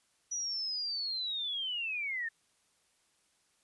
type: linear sweep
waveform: sine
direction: down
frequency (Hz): 5900 to 1774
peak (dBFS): -33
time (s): 0.31-2.29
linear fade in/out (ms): 10
effects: white hiss -72 dBFS RMS until 3.63 s + resampled to 24000 Hz